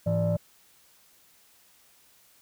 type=tone cluster; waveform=sine; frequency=105.8 / 166.7 / 589 Hz; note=G#2 / E3 / D5; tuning=+33 / +20 / +5 cents; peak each=-26 / -25 / -26 dBFS; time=0.06-0.37 s; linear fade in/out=10 ms; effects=tanh soft clip ceiling -18 dBFS + white hiss -60 dBFS RMS until 2.41 s